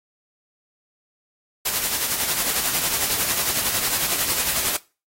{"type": "noise with tremolo", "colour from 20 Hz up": "white", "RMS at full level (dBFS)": -21, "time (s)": [1.65, 4.77], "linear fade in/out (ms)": 10, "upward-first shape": "sine", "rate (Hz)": 11, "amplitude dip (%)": 45, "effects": ["noise-tail reverb RT60 0.3 s tail -20 dB re dry", "AAC 48 kbps"]}